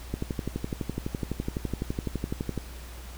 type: click train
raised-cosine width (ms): 3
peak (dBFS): -16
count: 30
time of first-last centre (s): 0.14-2.577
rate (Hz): 11.9
effects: added 60 Hz sine -40 dBFS peak until 3.17 s + pink hiss -47 dBFS RMS until 3.17 s